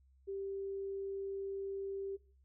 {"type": "tone", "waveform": "sine", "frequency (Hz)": 392, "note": "G4", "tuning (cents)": 0, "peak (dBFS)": -38, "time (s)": [0.27, 2.17], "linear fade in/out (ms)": 20, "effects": ["noise-tail reverb RT60 0.4 s tail -19 dB re dry", "added 66 Hz sine -64 dBFS peak until 2.44 s"]}